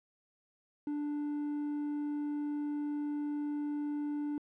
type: tone with quantisation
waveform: triangle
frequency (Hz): 293.7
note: D4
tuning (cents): 0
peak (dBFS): -31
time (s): 0.87-4.38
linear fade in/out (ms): 2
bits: 9
effects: low-pass 2000 Hz 12 dB/octave